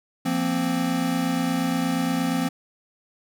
square chord, F suspended fourth, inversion none, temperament equal with one note detuned, 172.71 / 233.1 / 261.6 Hz, F3 / Bb3 / C4, -19 / 0 / 0 cents, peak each -28 / -29 / -25 dBFS, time 0.25-2.49 s, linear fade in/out 10 ms, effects none

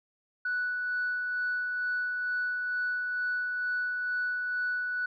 sine tone with tremolo, 1480 Hz, F#6, in tune, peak -26 dBFS, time 0.45-5.06 s, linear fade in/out 5 ms, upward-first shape sine, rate 2.2 Hz, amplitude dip 30%, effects tanh soft clip ceiling -24 dBFS

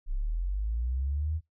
sine linear sweep, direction up, 30.21 to 81.6 Hz, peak -27 dBFS, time 0.06-1.41 s, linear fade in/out 50 ms, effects noise-tail reverb RT60 0.2 s tail -26 dB re dry

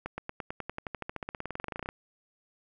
accelerating click train, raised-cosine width 0.5 ms, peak -20 dBFS, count 29, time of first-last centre 0.06-1.889 s, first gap 120 ms, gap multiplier 0.95, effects none

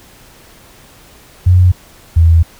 sine tone pair in turn, 90.5 / 82.49 Hz, F#2 / E2, -38 / +2 cents, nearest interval major second, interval 160 cents, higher first, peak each -4 dBFS, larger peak neither, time 1.46-1.72 / 2.16-2.43 s, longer second, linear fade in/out 10 ms, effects pink hiss -42 dBFS RMS until 2.59 s

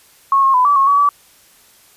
sine tone with pitch steps, 1095 / 1079 / 1003 / 1152 / 1090 / 1135 / 1150 Hz, C#6 / C#6 / B5 / D6 / C#6 / C#6 / D6, -22 / -47 / +26 / -34 / -29 / +41 / -37 cents, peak -9 dBFS, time 0.32-1.09 s, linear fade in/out 2 ms, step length 110 ms, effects white hiss -49 dBFS RMS until 1.96 s + resampled to 32000 Hz

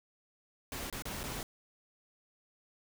pink noise with dropouts, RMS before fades -40 dBFS, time 0.72-1.43 s, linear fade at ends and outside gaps 1 ms, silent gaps 0.9-0.926 / 1.022-1.054 / 1.232-1.238 s, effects none

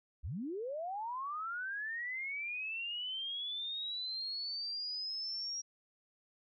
sine linear sweep, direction up, 48.27 to 5670 Hz, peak -37 dBFS, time 0.23-5.62 s, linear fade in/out 20 ms, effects none

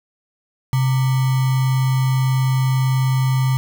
sine tone with sample-and-hold, 130.81 Hz, C3, in tune, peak -14 dBFS, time 0.73-3.57 s, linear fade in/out 0 ms, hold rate 1050 Hz, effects none

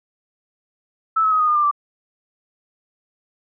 sine tone with pitch steps, 1312 / 1287.2 / 1262.9 / 1239.1 / 1215.7 / 1192.7 / 1170.2 Hz, E6 / E6 / D#6 / D#6 / D#6 / D6 / D6, -9 / -42 / +25 / -8 / -41 / +26 / -7 cents, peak -14 dBFS, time 1.16-1.713 s, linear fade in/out 10 ms, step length 79 ms, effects none

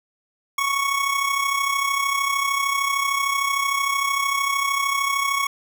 25% pulse tone with amplitude modulation, 1108.7 Hz, C#6, in tune, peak -14 dBFS, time 0.58-5.47 s, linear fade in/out 5 ms, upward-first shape sine, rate 33.2 Hz, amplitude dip 55%, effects none

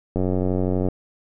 click train, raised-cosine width 2 ms, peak -10 dBFS, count 68, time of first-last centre 0.16-0.886 s, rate 92.3 Hz, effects none

